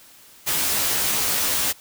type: noise with comb filter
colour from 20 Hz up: white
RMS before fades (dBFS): -22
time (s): 0.46-1.73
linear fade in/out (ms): 20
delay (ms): 14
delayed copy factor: +1
effects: white hiss -49 dBFS RMS until 1.8 s